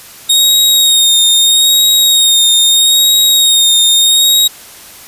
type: tone with vibrato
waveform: sawtooth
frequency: 3729 Hz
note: A#7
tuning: in tune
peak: -3 dBFS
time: 0.29-4.48 s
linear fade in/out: 10 ms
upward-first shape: sine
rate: 0.78 Hz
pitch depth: 32 cents each way
effects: white hiss -34 dBFS RMS until 5.07 s + resampled to 32000 Hz